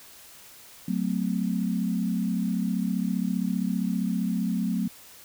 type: chord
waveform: sine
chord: F# diminished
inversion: none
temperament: equal with one note detuned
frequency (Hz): 185 / 220 / 255.4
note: F#3 / A3 / C4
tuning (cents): 0 / 0 / -42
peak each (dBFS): -27 / -28 / -31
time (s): 0.88-4.88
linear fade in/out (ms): 5
effects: white hiss -49 dBFS RMS until 5.24 s